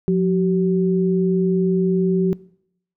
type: tone pair together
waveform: sine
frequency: 179.11 / 381.5 Hz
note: F3 / G4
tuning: +44 / -47 cents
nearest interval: octave + minor second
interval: 1309 cents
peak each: -16 / -19 dBFS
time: 0.08-2.33 s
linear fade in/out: 0 ms
effects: noise-tail reverb RT60 0.7 s tail -22 dB re dry